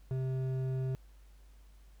triangle tone with hard clipping, 130.81 Hz, C3, in tune, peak -33 dBFS, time 0.11-0.95 s, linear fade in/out 0 ms, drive 12 dB, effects added 50 Hz sine -54 dBFS peak until 2 s + pink hiss -69 dBFS RMS until 2 s

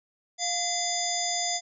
harmonic tone with a mistuned harmonic, 704 Hz, F5, 14 cents sharp, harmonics 1 / 3 / 5 / 7 / 9 / 10, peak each -32 / -37 / -35 / -32 / -34 / -32 dBFS, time 0.38-1.61 s, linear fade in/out 50 ms, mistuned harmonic 3, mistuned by -62 cents, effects none

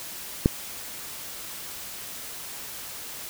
click, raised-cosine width 3 ms, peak -4 dBFS, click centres 0.459 s, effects white hiss -38 dBFS RMS until 3.29 s

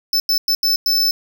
square tone bursts at uneven times, 5274 Hz, E8, in tune, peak -14 dBFS, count 5, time 0.13-0.2 / 0.29-0.38 / 0.48-0.55 / 0.63-0.76 / 0.86-1.11 s, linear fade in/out 2 ms, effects none

